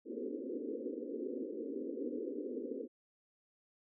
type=band-pass noise; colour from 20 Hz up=pink; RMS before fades=-41 dBFS; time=0.05-2.88 s; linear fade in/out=50 ms; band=240 to 510 Hz; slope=96 dB/octave; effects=none